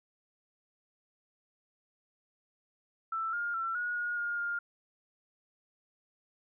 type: tone with pitch steps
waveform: sine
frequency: 1328 / 1414 / 1347 / 1449 / 1438 / 1419 / 1409 Hz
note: E6 / F6 / E6 / F#6 / F#6 / F6 / F6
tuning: +12 / +21 / +37 / -37 / -50 / +27 / +15 cents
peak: -31 dBFS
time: 3.12-4.59 s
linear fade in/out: 5 ms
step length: 210 ms
effects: none